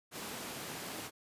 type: high-pass noise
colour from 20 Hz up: pink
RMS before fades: -43 dBFS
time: 0.11-1.11 s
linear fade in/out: 50 ms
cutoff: 170 Hz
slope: 12 dB/octave
effects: resampled to 32000 Hz